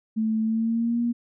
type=tone with pitch glide; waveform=sine; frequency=220 to 237.2 Hz; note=A3 to A#3; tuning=0 to +30 cents; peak=-21 dBFS; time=0.16-1.13 s; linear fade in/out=20 ms; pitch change=+130 cents; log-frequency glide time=0.42-1.01 s; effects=none

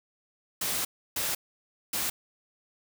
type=noise bursts at uneven times; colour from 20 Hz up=white; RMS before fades=-30 dBFS; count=3; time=0.61-0.85 / 1.16-1.35 / 1.93-2.1 s; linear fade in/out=5 ms; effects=none

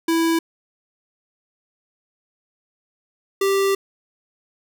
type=tone pair in turn; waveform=square; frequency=329.6 / 392 Hz; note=E4 / G4; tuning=0 / 0 cents; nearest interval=minor third; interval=300 cents; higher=second; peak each=-17 dBFS; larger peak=neither; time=0.08-0.39 / 3.41-3.75 s; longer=second; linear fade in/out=5 ms; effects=none

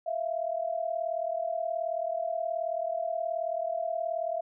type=tone pair together; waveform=sine; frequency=651.3 / 690 Hz; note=E5 / F5; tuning=-21 / -21 cents; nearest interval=minor second; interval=100 cents; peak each=-31 / -32 dBFS; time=0.06-4.41 s; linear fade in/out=10 ms; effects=none

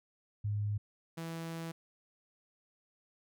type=tone pair in turn; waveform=sine / sawtooth; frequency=103.83 / 164.82 Hz; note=G#2 / E3; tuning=0 / 0 cents; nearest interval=minor sixth; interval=800 cents; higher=second; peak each=-31 / -35 dBFS; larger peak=first; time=0.44-0.78 / 1.17-1.72 s; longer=second; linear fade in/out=10 ms; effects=none

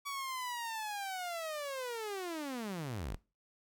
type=linear sweep; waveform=sawtooth; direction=down; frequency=1139 to 31.13 Hz; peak=-34 dBFS; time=0.05-3.17 s; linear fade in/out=20 ms; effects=noise-tail reverb RT60 0.3 s tail -21 dB re dry

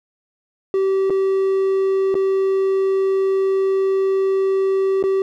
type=tone with dropouts; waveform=triangle; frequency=385.7 Hz; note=G4; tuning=28 cents flat; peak=-13 dBFS; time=0.74-5.22 s; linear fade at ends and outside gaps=1 ms; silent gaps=1.098-1.104 / 2.143-2.152 / 5.027-5.038 s; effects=none

